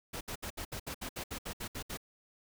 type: noise bursts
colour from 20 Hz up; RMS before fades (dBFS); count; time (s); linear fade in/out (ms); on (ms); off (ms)
pink; -40; 13; 0.13-1.974; 10; 80; 67
effects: none